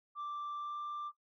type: tone with pitch glide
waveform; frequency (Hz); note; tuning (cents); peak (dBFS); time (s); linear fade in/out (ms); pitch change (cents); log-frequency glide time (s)
sine; 1174.7 to 1182.2; D6 to D6; 0 to +11; -36; 0.15-1.12; 50; +11; 0.56-0.78
effects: noise-tail reverb RT60 0.1 s tail -17 dB re dry + tanh soft clip ceiling -37 dBFS